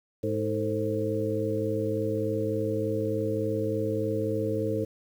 harmonic tone with a mistuned harmonic, 105.7 Hz, G#2, 31 cents sharp, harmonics 1 / 2 / 3 / 4 / 5, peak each -32 / -36 / -32 / -30 / -32 dBFS, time 0.23-4.85 s, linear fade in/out 10 ms, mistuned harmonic 4, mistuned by +89 cents, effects 9-bit

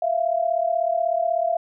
sine tone pair together, 658.7 / 695 Hz, E5 / F5, -1 / -9 cents, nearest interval minor second, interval 92 cents, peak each -22 / -22 dBFS, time 0.02-1.57 s, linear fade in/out 5 ms, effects none

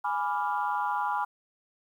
sine chord, G# diminished seventh, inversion none, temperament equal, 830.6 / 987.8 / 1174.7 / 1396.9 Hz, G#5 / B5 / D6 / F6, 0 / 0 / 0 / 0 cents, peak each -30 / -30 / -34 / -35 dBFS, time 0.04-1.25 s, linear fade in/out 10 ms, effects tanh soft clip ceiling -16 dBFS + 10-bit

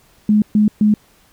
sine tone bursts, 211.1 Hz, G#3, 29 cents sharp, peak -9 dBFS, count 3, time 0.29-0.94 s, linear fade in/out 2 ms, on 130 ms, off 130 ms, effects pink hiss -53 dBFS RMS until 1.32 s

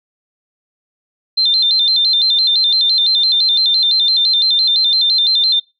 sine tone with vibrato, 3850 Hz, B7, 45 cents flat, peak -10 dBFS, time 1.37-5.6 s, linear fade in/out 10 ms, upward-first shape square, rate 5.9 Hz, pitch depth 120 cents each way, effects noise-tail reverb RT60 0.3 s tail -25 dB re dry

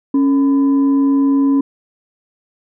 sine tone with frequency modulation, 276.1 Hz, C#4, 7 cents flat, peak -10 dBFS, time 0.14-1.61 s, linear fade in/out 5 ms, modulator 728 Hz, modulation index 0.22, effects none

